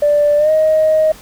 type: tone with pitch glide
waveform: sine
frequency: 587.3 to 625.8 Hz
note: D5 to D#5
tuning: 0 to +10 cents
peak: -8 dBFS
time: 0.02-1.12 s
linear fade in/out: 5 ms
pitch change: +110 cents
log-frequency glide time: 0.37-0.51 s
effects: tanh soft clip ceiling -4 dBFS + pink hiss -39 dBFS RMS until 1.21 s